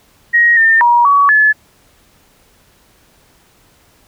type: tone with pitch steps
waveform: sine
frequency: 1885 / 1806 / 954 / 1131 / 1721 Hz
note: A#6 / A6 / A#5 / C#6 / A6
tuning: +19 / +45 / +40 / +34 / -39 cents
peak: -6 dBFS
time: 0.33-1.53 s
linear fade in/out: 20 ms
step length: 240 ms
effects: pink hiss -51 dBFS RMS until 4.07 s